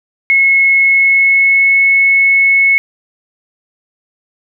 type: tone with pitch glide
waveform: sine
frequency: 2181 to 2196 Hz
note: C#7 to C#7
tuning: -29 to -17 cents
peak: -6 dBFS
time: 0.3-2.78 s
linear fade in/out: 0 ms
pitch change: +12 cents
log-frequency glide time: 0.78-1.78 s
effects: none